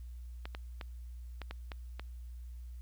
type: clicks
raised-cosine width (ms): 0.3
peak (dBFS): -26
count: 7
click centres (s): 0.455 / 0.549 / 0.812 / 1.417 / 1.51 / 1.718 / 1.996
effects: added 60 Hz sine -43 dBFS peak until 2.81 s + white hiss -71 dBFS RMS until 2.81 s